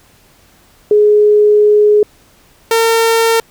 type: tone pair in turn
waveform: sine / sawtooth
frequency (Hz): 419 / 455.3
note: G#4 / A#4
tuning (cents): +15 / -41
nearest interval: minor second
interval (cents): 144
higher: second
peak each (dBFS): -5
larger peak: neither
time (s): 0.91-2.03 / 2.71-3.4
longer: first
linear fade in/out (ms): 2
effects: pink hiss -48 dBFS RMS until 3.5 s